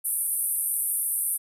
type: band-pass noise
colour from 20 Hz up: pink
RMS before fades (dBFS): -27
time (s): 0.04-1.38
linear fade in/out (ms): 20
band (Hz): 9000 to 13000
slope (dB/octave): 96
effects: none